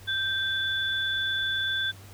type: tone pair together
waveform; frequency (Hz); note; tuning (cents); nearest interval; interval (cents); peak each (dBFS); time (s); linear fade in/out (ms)
sine; 1568 / 3472; G6 / A7; 0 / -24; octave + major second; 1376; -28; 0.07-1.92; 20
effects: added 98 Hz sine -46 dBFS peak until 2.13 s + pink hiss -51 dBFS RMS until 2.13 s

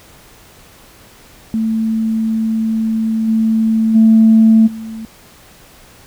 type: tone with level steps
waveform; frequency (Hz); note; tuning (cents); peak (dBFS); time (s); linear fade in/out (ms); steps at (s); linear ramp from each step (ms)
sine; 222.2; A3; +17; -13 / -10 / -4 / -24; 1.54-5.05; 0; 3.27 / 3.94 / 4.66; 20
effects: tanh soft clip ceiling 0 dBFS + pink hiss -43 dBFS RMS until 6.06 s

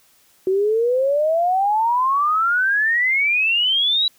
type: exponential sweep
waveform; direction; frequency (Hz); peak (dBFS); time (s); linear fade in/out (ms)
sine; up; 370 to 3946; -15; 0.47-4.08; 2
effects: white hiss -56 dBFS RMS until 4.18 s

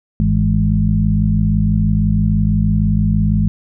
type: harmonic tone with a mistuned harmonic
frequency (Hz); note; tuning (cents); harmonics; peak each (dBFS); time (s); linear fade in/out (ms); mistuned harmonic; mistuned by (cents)
51.91; G#1; 0; 1 / 2 / 3 / 4; -17 / -17 / -17 / -17; 0.2-3.48; 0; 3; +63
effects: none

